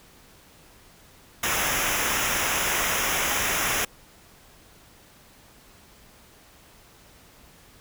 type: noise with comb filter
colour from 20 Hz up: pink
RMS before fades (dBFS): -25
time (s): 1.43-3.85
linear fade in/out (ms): 5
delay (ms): 0.23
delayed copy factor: -0.75
effects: pink hiss -53 dBFS RMS until 7.8 s